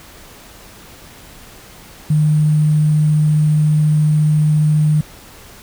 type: tone with sample-and-hold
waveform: sine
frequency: 152.4 Hz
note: D#3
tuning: 36 cents flat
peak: -10 dBFS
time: 2.1-5.01 s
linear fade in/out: 5 ms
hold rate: 8820 Hz
effects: pink hiss -40 dBFS RMS until 5.62 s